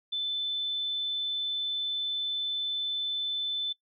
sine tone, 3520 Hz, A7, in tune, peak -28 dBFS, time 0.12-3.73 s, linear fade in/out 10 ms, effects noise-tail reverb RT60 0.1 s tail -21 dB re dry

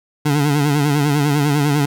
25% pulse tone with vibrato, 145.4 Hz, D3, 17 cents flat, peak -10 dBFS, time 0.25-1.86 s, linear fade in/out 10 ms, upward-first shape sine, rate 10 Hz, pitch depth 72 cents each way, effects none

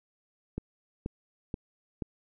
click train, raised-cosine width 3 ms, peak -20 dBFS, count 4, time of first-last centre 0.58-2.022 s, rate 2.08 Hz, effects none

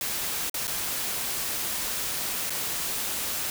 white noise with dropouts, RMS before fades -30 dBFS, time 0.01-3.5 s, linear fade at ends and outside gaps 1 ms, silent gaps 0.497-0.542 / 0.671-0.678 / 2.497-2.504 s, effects none

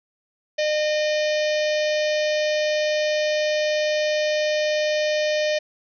harmonic tone with a mistuned harmonic, 607 Hz, D#5, 43 cents flat, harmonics 1 / 3 / 4 / 5 / 6 / 7 / 8 / 9 / 10, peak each -20 / -30 / -32 / -34 / -36 / -37 / -38 / -39 / -40 dBFS, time 0.58-5.59 s, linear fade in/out 10 ms, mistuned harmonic 3, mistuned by +15 cents, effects none

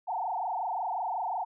sine tone with frequency modulation, 817 Hz, G#5, 29 cents flat, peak -29 dBFS, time 0.07-1.45 s, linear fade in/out 20 ms, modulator 25.5 Hz, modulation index 4.3, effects none

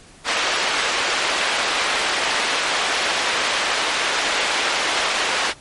white band-pass noise, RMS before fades -21 dBFS, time 0.24-5.54 s, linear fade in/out 50 ms, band 420 to 3100 Hz, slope 12 dB/octave, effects pink hiss -46 dBFS RMS until 5.6 s + MP3 48 kbps

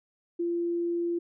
sine tone, 343.2 Hz, F4, 30 cents flat, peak -26 dBFS, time 0.39-1.19 s, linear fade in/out 10 ms, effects none

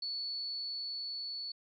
sine tone with level ramp, 4435 Hz, C#8, in tune, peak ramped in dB -35 to -38 dBFS, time 0.02-1.52 s, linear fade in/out 5 ms, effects none

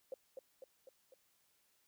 sine tone with echo, 526 Hz, C5, 9 cents sharp, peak -40 dBFS, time 0.12-0.14 s, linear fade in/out 2 ms, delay 250 ms, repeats 4, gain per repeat -4 dB, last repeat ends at 1.14 s, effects white hiss -75 dBFS RMS until 1.87 s

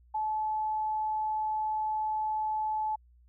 sine tone, 863 Hz, A5, 34 cents flat, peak -28 dBFS, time 0.14-2.96 s, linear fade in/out 10 ms, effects added 60 Hz sine -57 dBFS peak until 3.28 s

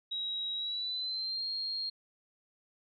sine tone with pitch glide, 3839 to 4235 Hz, B7 to C8, -50 to +20 cents, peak -33 dBFS, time 0.11-1.9 s, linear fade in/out 10 ms, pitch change +170 cents, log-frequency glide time 0.55-1.47 s, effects none

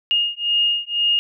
sine beating tone pair, 2845 / 2847 Hz, F7 / F7, +31 / +33 cents, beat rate 2 Hz, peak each -20 dBFS, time 0.11-1.19 s, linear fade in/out 0 ms, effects none

